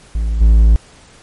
triangle tone with level steps, 55 Hz, A1, in tune, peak -12 / -3 dBFS, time 0.15-0.76 s, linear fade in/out 0 ms, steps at 0.4 s, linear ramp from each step 20 ms, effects pink hiss -44 dBFS RMS until 1.22 s + MP3 48 kbps

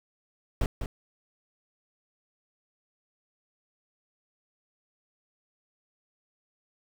brown noise with echo, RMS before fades -25 dBFS, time 0.61-0.66 s, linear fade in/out 2 ms, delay 200 ms, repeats 1, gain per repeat -7 dB, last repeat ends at 0.86 s, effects none

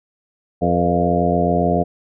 harmonic tone with a mistuned harmonic, 87.2 Hz, F2, 2 cents flat, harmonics 1 / 2 / 3 / 4 / 5 / 6 / 7 / 8, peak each -25 / -20 / -23 / -26 / -23 / -25 / -23 / -20 dBFS, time 0.61-1.84 s, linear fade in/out 20 ms, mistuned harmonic 6, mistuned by -62 cents, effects none

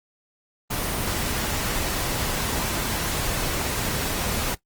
pink noise, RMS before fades -26 dBFS, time 0.7-4.55 s, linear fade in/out 10 ms, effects noise-tail reverb RT60 0.1 s tail -17 dB re dry + Opus 24 kbps

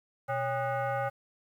sine tone with frequency modulation, 123.5 Hz, B2, in tune, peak -28 dBFS, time 0.28-1.1 s, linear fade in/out 20 ms, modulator 678 Hz, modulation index 1.8, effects 10-bit

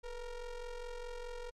square ring-modulated tone, 232.6 Hz, A#3, 4 cents flat, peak -39 dBFS, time 0.03-1.51 s, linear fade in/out 20 ms, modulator 255 Hz, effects low-pass 7000 Hz 12 dB/octave + MP3 96 kbps

